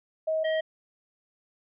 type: tone pair in turn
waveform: sine / square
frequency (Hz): 634 / 634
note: D#5 / D#5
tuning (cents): +32 / +32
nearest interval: unison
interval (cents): 0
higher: neither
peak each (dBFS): -24 / -25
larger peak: first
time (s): 0.27-0.44 / 0.44-0.61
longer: neither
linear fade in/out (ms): 10
effects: resampled to 8000 Hz